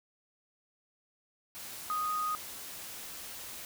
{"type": "tone in noise", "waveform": "sine", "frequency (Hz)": 1244.5, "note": "D#6", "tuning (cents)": 0, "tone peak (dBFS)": -30, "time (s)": [1.9, 2.35], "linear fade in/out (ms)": 0, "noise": "white", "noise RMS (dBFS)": -44, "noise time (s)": [1.55, 3.65], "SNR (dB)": 11, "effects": []}